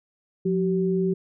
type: tone pair together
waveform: sine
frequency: 178.82 / 382.2 Hz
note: F3 / G4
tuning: +41 / -44 cents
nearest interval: octave + minor second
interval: 1315 cents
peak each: -23 dBFS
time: 0.45-1.14 s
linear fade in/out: 10 ms
effects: none